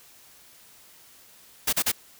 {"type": "noise bursts", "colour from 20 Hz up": "white", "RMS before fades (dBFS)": -23, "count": 3, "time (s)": [1.67, 1.919], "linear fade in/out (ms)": 10, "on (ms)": 59, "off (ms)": 36, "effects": ["white hiss -53 dBFS RMS until 2.19 s"]}